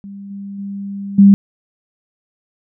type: tone with level steps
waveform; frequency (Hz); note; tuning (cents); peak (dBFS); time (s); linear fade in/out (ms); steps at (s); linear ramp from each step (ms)
sine; 198.9; G3; +25; -29 / -26 / -23 / -3; 0.04-1.34; 0; 0.3 / 0.58 / 1.18; 10
effects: none